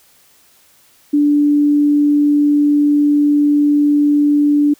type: tone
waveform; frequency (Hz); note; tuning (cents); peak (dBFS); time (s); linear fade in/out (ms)
sine; 292.2; D4; -9; -9; 1.13-4.74; 10
effects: white hiss -51 dBFS RMS until 4.79 s